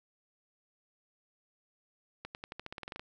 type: accelerating click train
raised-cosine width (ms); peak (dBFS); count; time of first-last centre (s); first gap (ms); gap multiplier
0.3; -25; 13; 2.25-2.995; 99; 0.91
effects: none